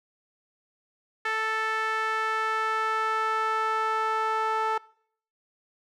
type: tone with band-pass filter sweep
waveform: sawtooth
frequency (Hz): 440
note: A4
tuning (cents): 0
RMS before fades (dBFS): -27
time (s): 1.25-4.78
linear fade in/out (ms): 5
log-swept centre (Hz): 1700 to 1100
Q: 2.6
effects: noise-tail reverb RT60 0.6 s tail -23 dB re dry